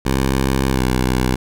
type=tone with pitch glide; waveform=10% pulse; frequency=66.5 to 63.46 Hz; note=C2 to B1; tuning=+29 to +48 cents; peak=-7 dBFS; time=0.05-1.36 s; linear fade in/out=10 ms; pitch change=-81 cents; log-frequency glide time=0.7-0.82 s; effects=none